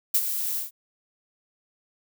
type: noise with ADSR envelope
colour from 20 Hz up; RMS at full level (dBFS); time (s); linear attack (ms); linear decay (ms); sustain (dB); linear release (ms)
violet; -19; 0.14-0.71; 9; 56; -9; 140
effects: none